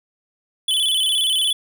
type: tone with vibrato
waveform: square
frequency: 3237 Hz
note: G#7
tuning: 45 cents flat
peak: -17 dBFS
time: 0.68-1.53 s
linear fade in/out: 5 ms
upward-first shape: square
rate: 17 Hz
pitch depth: 99 cents each way
effects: none